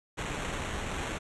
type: noise with sample-and-hold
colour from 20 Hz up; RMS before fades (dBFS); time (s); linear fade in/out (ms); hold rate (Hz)
pink; -35; 0.17-1.19; 20; 4900
effects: resampled to 24000 Hz